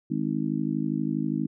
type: harmonic tone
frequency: 52.4 Hz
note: G#1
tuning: 16 cents sharp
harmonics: 3 / 4 / 5 / 6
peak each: -31 / -30 / -29 / -31 dBFS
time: 0.1-1.47 s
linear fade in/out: 10 ms
effects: none